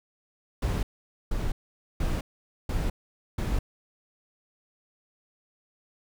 brown noise bursts, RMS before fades -27 dBFS, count 5, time 0.62-3.59 s, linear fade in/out 5 ms, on 210 ms, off 480 ms, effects none

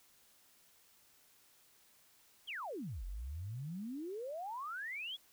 sine exponential two-way sweep, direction down then up, 3452 to 42.29 to 3452 Hz, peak -40 dBFS, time 2.47-5.17 s, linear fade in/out 20 ms, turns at 3.05 s, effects white hiss -67 dBFS RMS until 5.32 s

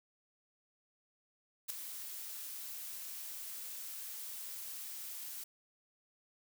blue noise with ADSR envelope, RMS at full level -35 dBFS, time 1.68-5.44 s, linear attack 22 ms, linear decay 4 ms, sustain -10 dB, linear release 5 ms, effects none

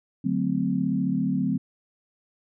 sine chord, D dominant seventh, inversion none, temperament equal with one note detuned, 146.83 / 185 / 220 / 258.6 Hz, D3 / F#3 / A3 / C4, 0 / 0 / 0 / -20 cents, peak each -31 / -26 / -29 / -26 dBFS, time 0.24-1.58 s, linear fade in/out 10 ms, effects none

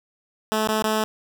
10% pulse tone with dropouts, 216.9 Hz, A3, 25 cents flat, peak -12 dBFS, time 0.52-1.04 s, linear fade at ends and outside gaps 0 ms, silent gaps 0.673-0.687 / 0.824-0.842 s, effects none

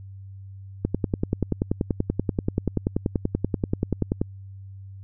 click train, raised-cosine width 3 ms, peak -9 dBFS, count 36, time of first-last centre 0.85-4.215 s, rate 10.4 Hz, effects added 97 Hz sine -38 dBFS peak until 5.03 s

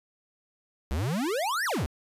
square exponential two-way sweep, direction up then down, 61.74 to 1977 to 61.74 Hz, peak -27 dBFS, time 0.91-1.86 s, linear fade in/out 0 ms, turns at 1.65 s, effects resampled to 32000 Hz

